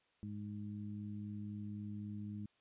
harmonic tone, 103.83 Hz, G#2, in tune, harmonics 1 / 2 / 3, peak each -46 / -44 / -54 dBFS, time 0.23-2.46 s, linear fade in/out 0 ms, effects white hiss -75 dBFS RMS until 2.6 s + resampled to 8000 Hz

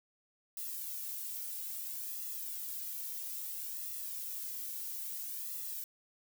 violet noise with flanger, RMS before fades -41 dBFS, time 0.57-5.84 s, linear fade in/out 2 ms, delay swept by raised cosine 1.3 to 2.4 ms, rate 0.6 Hz, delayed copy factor -1, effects none

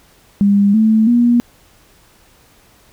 sine tone with pitch steps, 201.2 / 219.4 / 239.3 Hz, G3 / A3 / A#3, +45 / -5 / +46 cents, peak -8 dBFS, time 0.41-1.4 s, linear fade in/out 0 ms, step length 330 ms, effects pink hiss -50 dBFS RMS until 2.92 s

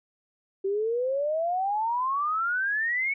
sine exponential sweep, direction up, 381.5 to 2243 Hz, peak -24 dBFS, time 0.64-3.14 s, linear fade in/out 10 ms, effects none

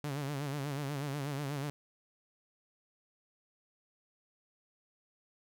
sawtooth tone with vibrato, 142 Hz, C#3, 42 cents sharp, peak -31 dBFS, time 0.04-1.7 s, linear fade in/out 0 ms, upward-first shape sine, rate 8.2 Hz, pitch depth 91 cents each way, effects none

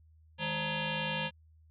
sine tone with frequency modulation, 1310 Hz, E6, 11 cents flat, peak -31 dBFS, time 0.38-1.31 s, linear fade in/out 50 ms, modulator 367 Hz, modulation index 5.5, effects added 79 Hz sine -58 dBFS peak until 1.7 s

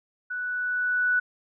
sine tone with level ramp, 1481 Hz, F#6, 1 cent sharp, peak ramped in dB -29 to -19 dBFS, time 0.3-1.2 s, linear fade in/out 10 ms, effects none

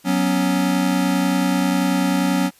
square chord, F# suspended fourth, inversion none, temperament equal, 185 / 246.9 / 277.2 Hz, F#3 / B3 / C#4, 0 / 0 / 0 cents, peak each -21 / -24 / -21 dBFS, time 0.04-2.51 s, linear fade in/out 50 ms, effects white hiss -53 dBFS RMS until 2.59 s + resampled to 32000 Hz

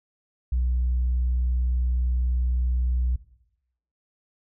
sine tone, 61.74 Hz, B1, in tune, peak -19 dBFS, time 0.52-3.16 s, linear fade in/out 5 ms, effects noise-tail reverb RT60 0.8 s tail -18 dB re dry + tanh soft clip ceiling -18 dBFS

